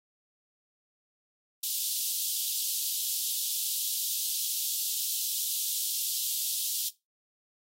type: high-pass noise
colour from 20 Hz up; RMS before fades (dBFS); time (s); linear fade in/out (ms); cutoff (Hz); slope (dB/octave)
white; -31; 1.63-6.89; 5; 3100; 48
effects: noise-tail reverb RT60 0.2 s tail -17 dB re dry + AAC 48 kbps